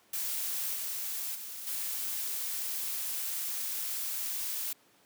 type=noise with level steps; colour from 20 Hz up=blue; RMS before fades=-34 / -36 / -42 / -35 dBFS; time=0.13-4.73 s; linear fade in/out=5 ms; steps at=0.74 / 1.34 / 1.66 s; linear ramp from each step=20 ms; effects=pink hiss -64 dBFS RMS until 5.05 s + high-pass 200 Hz 12 dB/octave